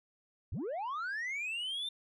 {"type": "linear sweep", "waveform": "sine", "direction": "up", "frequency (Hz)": [57.3, 3625], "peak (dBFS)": -32, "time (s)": [0.52, 1.89], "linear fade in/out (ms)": 5, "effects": ["tanh soft clip ceiling -34 dBFS"]}